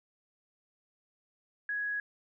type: tone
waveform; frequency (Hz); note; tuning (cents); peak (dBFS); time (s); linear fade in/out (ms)
sine; 1668; G#6; +7; -31; 1.69-2; 2
effects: none